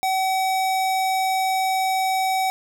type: tone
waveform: square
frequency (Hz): 759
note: F#5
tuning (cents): +44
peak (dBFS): -20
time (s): 0.03-2.5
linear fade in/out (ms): 0
effects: none